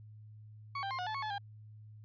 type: tone with pitch steps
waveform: 35% pulse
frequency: 1117 / 788 / 1058 / 727 / 868 / 1103 / 860 / 804 Hz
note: C#6 / G5 / C6 / F#5 / A5 / C#6 / A5 / G5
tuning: +13 / +9 / +19 / -31 / -24 / -9 / -40 / +44 cents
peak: -34 dBFS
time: 0.75-1.382 s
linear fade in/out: 5 ms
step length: 79 ms
effects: added 107 Hz sine -50 dBFS peak until 2.04 s + resampled to 11025 Hz